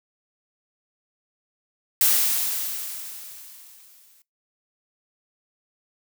blue noise with exponential decay, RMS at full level -17 dBFS, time 2.01-4.22 s, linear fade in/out 1 ms, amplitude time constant 480 ms, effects noise-tail reverb RT60 0.2 s tail -22 dB re dry

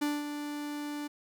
45% pulse tone with ADSR envelope, 293.7 Hz, D4, in tune, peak -27 dBFS, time 0.01-1.08 s, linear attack 12 ms, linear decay 210 ms, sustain -8 dB, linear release 15 ms, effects none

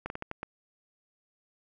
slowing click train, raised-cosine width 0.5 ms, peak -20 dBFS, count 6, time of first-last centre 0.06-0.431 s, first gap 41 ms, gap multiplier 1.3, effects none

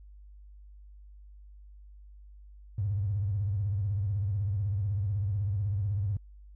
triangle tone with vibrato, 100 Hz, G2, 35 cents sharp, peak -23 dBFS, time 2.78-6.17 s, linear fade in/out 5 ms, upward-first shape sine, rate 16 Hz, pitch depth 150 cents each way, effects tanh soft clip ceiling -25 dBFS + added 50 Hz sine -48 dBFS peak until 6.55 s

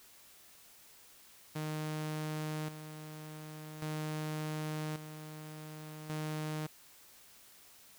sawtooth tone with tremolo, 154.2 Hz, D#3, 15 cents flat, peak -32 dBFS, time 1.55-6.67 s, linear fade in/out 10 ms, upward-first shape square, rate 0.44 Hz, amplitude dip 65%, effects white hiss -59 dBFS RMS until 7.98 s

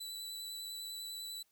sawtooth tone with vibrato, 3968 Hz, B7, 7 cents sharp, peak -39 dBFS, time 0-1.43 s, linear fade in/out 10 ms, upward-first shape square, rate 10 Hz, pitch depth 9 cents each way, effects white hiss -75 dBFS RMS until 1.51 s

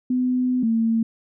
sine tone pair in turn, 252.1 / 226.4 Hz, B3 / A3, +36 / +50 cents, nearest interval major second, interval 186 cents, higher first, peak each -18 / -17 dBFS, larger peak second, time 0.1-0.63 / 0.63-1.03 s, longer first, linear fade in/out 5 ms, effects none

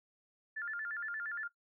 sine tone with vibrato, 1568 Hz, G6, in tune, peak -37 dBFS, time 0.56-1.48 s, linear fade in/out 10 ms, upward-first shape square, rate 8.6 Hz, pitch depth 190 cents each way, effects noise-tail reverb RT60 0.1 s tail -18 dB re dry

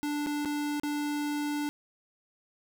square tone with dropouts, 293.7 Hz, D4, in tune, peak -30 dBFS, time 0.03-1.69 s, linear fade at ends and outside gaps 0 ms, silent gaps 0.263-0.269 / 0.449-0.456 / 0.798-0.834 s, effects none

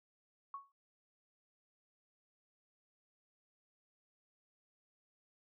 sine tone with exponential decay, 1108.7 Hz, C#6, in tune, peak -39 dBFS, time 0.54-0.72 s, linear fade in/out 2 ms, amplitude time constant 38 ms, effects none

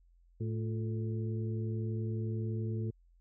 harmonic tone with a mistuned harmonic, 110 Hz, A2, in tune, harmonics 1 / 2 / 3 / 4, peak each -33 / -41 / -43 / -46 dBFS, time 0.4-2.91 s, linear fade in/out 10 ms, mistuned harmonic 3, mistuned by +94 cents, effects added 43 Hz sine -61 dBFS peak until 3.2 s

